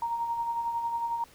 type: tone with tremolo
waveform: sine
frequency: 932.3 Hz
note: A#5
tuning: in tune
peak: -26 dBFS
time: 0.02-1.24 s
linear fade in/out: 2 ms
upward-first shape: sine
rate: 11 Hz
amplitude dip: 45%
effects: pink hiss -56 dBFS RMS until 1.34 s